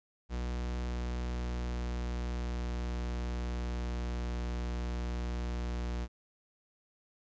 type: tone with pitch glide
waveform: 45% pulse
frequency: 60.7 to 59.97 Hz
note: B1 to A#1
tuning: -29 to +50 cents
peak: -33 dBFS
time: 0.29-6.08 s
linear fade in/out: 50 ms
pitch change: -21 cents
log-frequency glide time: 0.92-3.61 s
effects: resampled to 16000 Hz + 12-bit